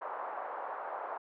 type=band-pass noise; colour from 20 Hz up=pink; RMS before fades=-40 dBFS; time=0.01-1.18 s; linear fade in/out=10 ms; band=610 to 1200 Hz; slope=24 dB/octave; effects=none